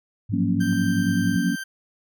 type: tone with tremolo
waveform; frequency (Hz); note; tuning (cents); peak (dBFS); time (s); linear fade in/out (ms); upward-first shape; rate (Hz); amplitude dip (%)
sine; 105.1; G#2; +21; -25; 0.29-1.37; 10; sine; 7.6; 45
type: chord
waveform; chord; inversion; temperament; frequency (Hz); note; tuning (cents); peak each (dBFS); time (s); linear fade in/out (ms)
sine; Gb major seventh; third; equal; 174.61 / 185 / 233.1 / 277.2; F3 / Gb3 / Bb3 / Db4; 0 / 0 / 0 / 0; -25; 0.32-1.56; 20
type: tone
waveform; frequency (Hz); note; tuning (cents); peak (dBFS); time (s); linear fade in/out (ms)
40% pulse; 1568; G6; 0; -29; 0.6-1.64; 10
type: click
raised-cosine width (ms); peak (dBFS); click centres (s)
1; -33; 0.728
effects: none